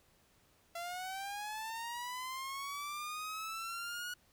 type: linear sweep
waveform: sawtooth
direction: up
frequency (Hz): 677 to 1461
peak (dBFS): -36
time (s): 0.75-4.14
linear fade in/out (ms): 5
effects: pink hiss -69 dBFS RMS until 4.32 s